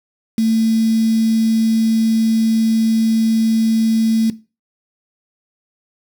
sine tone with quantisation, 223.2 Hz, A3, 25 cents sharp, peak -12 dBFS, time 0.38-4.3 s, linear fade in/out 2 ms, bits 5, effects noise-tail reverb RT60 0.3 s tail -17 dB re dry

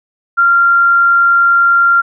sine tone, 1385 Hz, F6, 15 cents flat, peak -6 dBFS, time 0.37-2.02 s, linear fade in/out 20 ms, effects none

